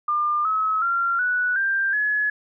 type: tone with pitch steps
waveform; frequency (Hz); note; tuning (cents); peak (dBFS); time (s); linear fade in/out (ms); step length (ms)
sine; 1200 / 1286.1 / 1378.4 / 1477.4 / 1583.4 / 1697.1; D6 / E6 / F6 / F#6 / G6 / G#6; +37 / -43 / -23 / -3 / +17 / +37; -19; 0.08-2.3; 5; 370
effects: none